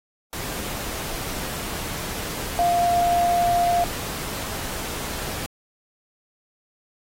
sine tone in noise, 698.5 Hz, F5, in tune, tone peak -17 dBFS, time 2.59-3.84 s, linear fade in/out 0 ms, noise pink, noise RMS -31 dBFS, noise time 0.33-5.46 s, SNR +11 dB, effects AAC 48 kbps

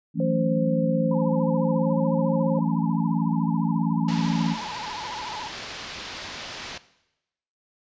sine chord, F# minor seventh, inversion third, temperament just, 166.5 / 185 / 222 / 277.5 Hz, E3 / F#3 / A3 / C#4, +18 / 0 / +16 / +2 cents, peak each -25 / -31 / -27 / -29 dBFS, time 0.14-4.56 s, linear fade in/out 50 ms
sine tone with pitch glide, 523.3 to 533.4 Hz, C5 to C5, 0 to +33 cents, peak -25 dBFS, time 0.2-2.59 s, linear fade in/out 2 ms, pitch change +33 cents, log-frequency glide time 1.82-1.88 s
sine tone with vibrato, 916 Hz, A#5, 31 cents flat, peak -33 dBFS, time 1.11-5.48 s, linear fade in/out 5 ms, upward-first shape sine, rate 14 Hz, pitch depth 160 cents each way
white low-pass noise, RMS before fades -37 dBFS, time 4.08-6.78 s, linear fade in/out 5 ms, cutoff 5000 Hz, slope 24 dB/octave
effects noise-tail reverb RT60 0.9 s tail -17 dB re dry + resampled to 16000 Hz

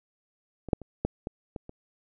clicks, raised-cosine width 2 ms, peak -25 / -7 / -28 / -12 / -19 / -22 / -28 dBFS, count 7, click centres 0.687 / 0.732 / 0.817 / 1.05 / 1.271 / 1.562 / 1.694 s, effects none

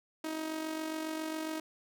sawtooth tone with amplitude modulation, 315.8 Hz, D#4, 26 cents sharp, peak -29 dBFS, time 0.24-1.6 s, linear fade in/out 5 ms, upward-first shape sine, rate 47.3 Hz, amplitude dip 50%, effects none

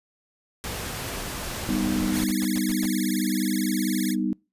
pink noise, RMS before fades -32 dBFS, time 0.64-2.24 s, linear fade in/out 0 ms
sine chord, G augmented, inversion none, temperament equal, 196 / 246.9 / 311.1 Hz, G3 / B3 / D#4, 0 / 0 / 0 cents, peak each -27 dBFS, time 1.69-4.33 s, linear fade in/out 0 ms
5% pulse tone with vibrato, 1925 Hz, B6, 45 cents flat, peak -21 dBFS, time 2.11-4.16 s, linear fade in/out 50 ms, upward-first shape sine, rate 19 Hz, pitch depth 270 cents each way
pink noise bursts, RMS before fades -37 dBFS, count 5, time 2.28-2.86 s, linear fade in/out 5 ms, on 36 ms, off 100 ms
effects noise-tail reverb RT60 0.3 s tail -26 dB re dry + resampled to 32000 Hz

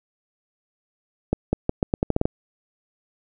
accelerating click train, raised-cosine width 2 ms, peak -6 dBFS, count 10, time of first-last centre 1.33-2.255 s, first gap 200 ms, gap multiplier 0.82, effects none

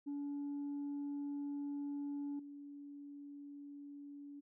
sine tone with level steps, 285.8 Hz, D4, 47 cents flat, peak -37 / -48 dBFS, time 0.06-4.41 s, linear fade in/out 20 ms, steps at 2.39 s, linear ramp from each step 5 ms, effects tanh soft clip ceiling -37 dBFS

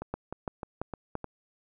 two click trains, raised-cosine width 1 ms, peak -22 / -18 dBFS, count 5 / 4, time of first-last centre 0.02-1.243 / 0.14-1.154 s, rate 3.27 / 2.96 Hz, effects none

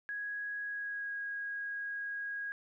sine tone with pitch glide, 1661 to 1643.8 Hz, G#6 to G#6, 0 to -18 cents, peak -36 dBFS, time 0.09-2.52 s, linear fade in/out 0 ms, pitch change -18 cents, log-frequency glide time 0.62-1.14 s, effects 13-bit

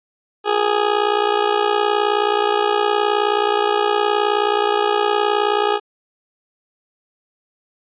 20% pulse tone with amplitude modulation, 415.3 Hz, G#4, in tune, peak -7 dBFS, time 0.44-5.8 s, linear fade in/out 50 ms, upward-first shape sine, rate 59.1 Hz, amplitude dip 75%, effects resampled to 8000 Hz

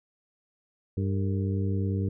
harmonic tone with a mistuned harmonic, 98 Hz, G2, in tune, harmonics 1 / 2 / 3 / 4 / 5, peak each -26 / -32 / -36 / -38 / -40 dBFS, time 0.97-2.09 s, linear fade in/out 5 ms, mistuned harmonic 5, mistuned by -100 cents, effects none

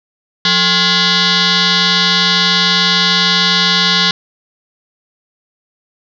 sine tone with frequency modulation, 177.1 Hz, F3, 24 cents sharp, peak -9 dBFS, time 0.45-4.11 s, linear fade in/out 2 ms, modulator 621 Hz, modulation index 7.4, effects none

